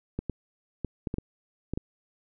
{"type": "clicks", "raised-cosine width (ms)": 3, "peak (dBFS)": -17, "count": 8, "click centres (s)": [0.19, 0.297, 0.847, 1.072, 1.141, 1.184, 1.736, 1.775], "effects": []}